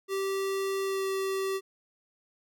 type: tone with pitch glide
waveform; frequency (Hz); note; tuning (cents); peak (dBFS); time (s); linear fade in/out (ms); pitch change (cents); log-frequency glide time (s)
square; 389 to 385.9; G4 to G4; -13 to -27; -29; 0.08-1.61; 50; -14; 0.83-1.06
effects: none